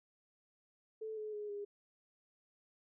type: tone with pitch steps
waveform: sine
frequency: 438.2 / 427.9 / 417.9 / 408.1 Hz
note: A4 / A4 / G#4 / G#4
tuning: -7 / -48 / +11 / -30 cents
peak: -40 dBFS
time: 1.01-1.65 s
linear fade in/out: 10 ms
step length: 160 ms
effects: none